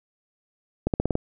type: accelerating click train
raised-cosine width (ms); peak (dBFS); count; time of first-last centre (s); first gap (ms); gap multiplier
2; -9; 6; 0.87-1.154; 68; 0.91
effects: none

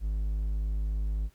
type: tone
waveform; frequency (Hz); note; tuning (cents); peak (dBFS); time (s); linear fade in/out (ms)
triangle; 51.91; G#1; 0; -25; 0-1.3; 50
effects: pink hiss -66 dBFS RMS until 1.34 s

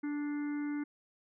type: harmonic tone with a mistuned harmonic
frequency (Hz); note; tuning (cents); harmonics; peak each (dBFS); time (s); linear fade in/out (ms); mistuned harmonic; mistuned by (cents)
292.5; D4; -7; 1 / 3 / 4 / 5 / 6 / 7; -33 / -53 / -56 / -51 / -57 / -52; 0.03-0.84; 10; 7; +33
effects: none

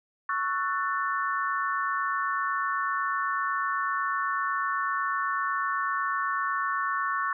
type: chord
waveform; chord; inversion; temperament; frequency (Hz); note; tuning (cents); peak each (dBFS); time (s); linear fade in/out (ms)
sine; F# minor seventh; second; just; 1110 / 1332 / 1480 / 1776; C#6 / E6 / F#6 / A6; +2 / +18 / 0 / +16; -28 / -34 / -33 / -33; 0.29-7.33; 2
effects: none

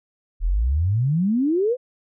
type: exponential sweep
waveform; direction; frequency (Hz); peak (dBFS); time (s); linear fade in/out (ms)
sine; up; 37.59 to 524; -17; 0.4-1.77; 50
effects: none

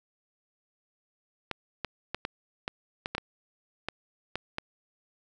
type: clicks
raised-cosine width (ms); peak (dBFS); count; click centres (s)
0.3; -15; 11; 1.513 / 1.847 / 2.146 / 2.251 / 2.679 / 3.059 / 3.15 / 3.181 / 3.886 / 4.356 / 4.584
effects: none

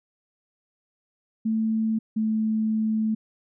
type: tone pair in turn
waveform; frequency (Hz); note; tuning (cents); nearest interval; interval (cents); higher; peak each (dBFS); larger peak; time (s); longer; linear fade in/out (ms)
sine; 221.1 / 218.6; A3 / A3; +9 / -11; unison; 20; first; -21; neither; 1.45-1.99 / 2.16-3.15; second; 10
effects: none

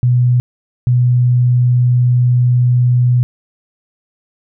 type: tone pair in turn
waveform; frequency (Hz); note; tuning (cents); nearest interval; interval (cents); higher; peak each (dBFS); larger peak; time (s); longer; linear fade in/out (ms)
sine; 123.47 / 123.47; B2 / B2; 0 / 0; unison; 0; neither; -8; neither; 0.03-0.4 / 0.87-3.23; second; 0
effects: none

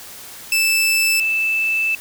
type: tone pair in turn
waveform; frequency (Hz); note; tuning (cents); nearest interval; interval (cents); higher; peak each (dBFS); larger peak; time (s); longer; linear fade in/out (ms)
sawtooth / sine; 2637 / 2637; E7 / E7; 0 / 0; unison; 0; neither; -11 / -16; first; 0.52-1.2 / 1.2-1.95; second; 2
effects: white hiss -37 dBFS RMS until 2 s

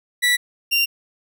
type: tone pair in turn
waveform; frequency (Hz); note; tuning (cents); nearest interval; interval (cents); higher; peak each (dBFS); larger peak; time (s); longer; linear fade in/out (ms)
30% pulse; 1956 / 2773; B6 / F7; -17 / -13; tritone; 604; second; -12 / -13; first; 0.22-0.37 / 0.71-0.86; neither; 20
effects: none

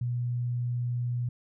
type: tone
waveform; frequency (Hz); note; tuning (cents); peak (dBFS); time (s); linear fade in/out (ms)
sine; 121.7; B2; -25; -27; 0.01-1.29; 5
effects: none

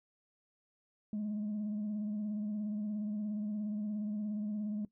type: tone with vibrato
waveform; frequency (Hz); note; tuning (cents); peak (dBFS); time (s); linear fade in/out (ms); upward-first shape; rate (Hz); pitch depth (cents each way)
sine; 210; G#3; +19; -32; 1.13-4.85; 2; sine; 17; 39
effects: noise-tail reverb RT60 0.1 s tail -19 dB re dry + tanh soft clip ceiling -32 dBFS

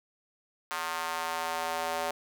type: tone with high-pass filter sweep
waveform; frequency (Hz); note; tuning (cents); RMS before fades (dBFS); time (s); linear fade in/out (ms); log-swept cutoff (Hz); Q
square; 82.41; E2; 0; -33; 0.71-2.11; 0; 1100 to 650; 2
effects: none

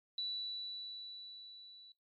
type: tone with level ramp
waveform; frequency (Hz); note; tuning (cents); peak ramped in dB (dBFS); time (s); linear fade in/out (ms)
sine; 3951; B7; 0; -35 to -54; 0.18-1.92; 2
effects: noise-tail reverb RT60 0.2 s tail -19 dB re dry + MP3 48 kbps

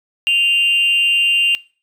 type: tone with amplitude modulation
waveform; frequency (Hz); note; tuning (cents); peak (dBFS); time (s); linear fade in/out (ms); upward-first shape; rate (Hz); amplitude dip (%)
triangle; 2789; F7; -3; -6; 0.27-1.55; 0; sine; 287; 65
effects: noise-tail reverb RT60 0.4 s tail -24 dB re dry + tanh soft clip ceiling -7 dBFS

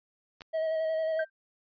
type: clicks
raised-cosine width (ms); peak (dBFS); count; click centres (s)
0.2; -27; 2; 0.408 / 0.419
type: tone with vibrato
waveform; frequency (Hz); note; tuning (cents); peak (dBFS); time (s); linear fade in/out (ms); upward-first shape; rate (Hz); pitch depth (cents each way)
triangle; 639; D#5; +46; -25; 0.53-1.25; 20; square; 11; 17
type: tone with exponential decay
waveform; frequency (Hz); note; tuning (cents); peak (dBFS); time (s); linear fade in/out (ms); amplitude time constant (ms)
sine; 1572; G6; +4; -28; 1.19-1.3; 5; 23
effects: resampled to 11025 Hz

